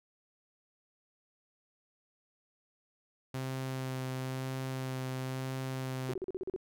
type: tone with vibrato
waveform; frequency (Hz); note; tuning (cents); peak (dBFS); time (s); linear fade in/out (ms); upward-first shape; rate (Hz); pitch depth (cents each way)
sawtooth; 130.81; C3; 0; -31; 3.34-6.14; 5; sine; 1; 12
type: tone bursts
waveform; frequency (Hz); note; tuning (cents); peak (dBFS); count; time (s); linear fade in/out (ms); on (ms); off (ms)
sine; 374.6; F#4; +21; -33; 8; 6.09-6.562; 0; 24; 40
effects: none